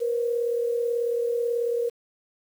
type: tone pair together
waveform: sine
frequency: 471.7 / 510 Hz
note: A#4 / C5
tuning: +20 / -44 cents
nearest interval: minor second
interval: 136 cents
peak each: -23 / -32 dBFS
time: 0-1.9 s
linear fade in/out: 20 ms
effects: 8-bit